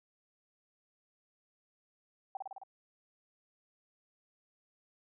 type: tone with echo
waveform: sine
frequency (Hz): 775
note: G5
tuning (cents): -20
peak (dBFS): -35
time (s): 2.35-2.37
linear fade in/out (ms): 2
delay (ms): 53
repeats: 5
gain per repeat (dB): -2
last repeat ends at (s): 2.635
effects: none